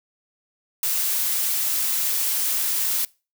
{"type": "noise", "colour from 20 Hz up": "blue", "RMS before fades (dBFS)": -23, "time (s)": [0.83, 3.05], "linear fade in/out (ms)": 2, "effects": ["noise-tail reverb RT60 0.3 s tail -23 dB re dry"]}